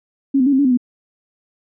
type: tone with pitch steps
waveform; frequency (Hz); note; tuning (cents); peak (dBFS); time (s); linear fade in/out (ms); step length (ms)
sine; 274 / 253.5 / 284.2 / 264.2 / 285.1 / 255.4 / 246.9; C#4 / B3 / C#4 / C4 / C#4 / C4 / B3; -20 / +45 / +43 / +17 / +49 / -42 / 0; -11; 0.34-0.774; 10; 62
effects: none